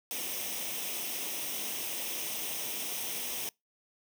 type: noise with comb filter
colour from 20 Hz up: white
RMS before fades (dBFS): -36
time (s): 0.11-3.49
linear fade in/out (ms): 0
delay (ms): 0.34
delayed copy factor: +0.6
effects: noise-tail reverb RT60 0.2 s tail -26 dB re dry + high-pass 200 Hz 12 dB/octave